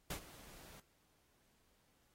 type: noise with ADSR envelope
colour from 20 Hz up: pink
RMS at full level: -41 dBFS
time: 0.1-0.8 s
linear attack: 6 ms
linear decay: 92 ms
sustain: -17 dB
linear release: 3 ms
effects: pink hiss -75 dBFS RMS until 2.14 s + AAC 48 kbps